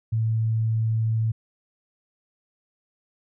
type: tone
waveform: sine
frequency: 111.7 Hz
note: A2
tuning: 27 cents sharp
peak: -20 dBFS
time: 0.12-1.32 s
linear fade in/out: 10 ms
effects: none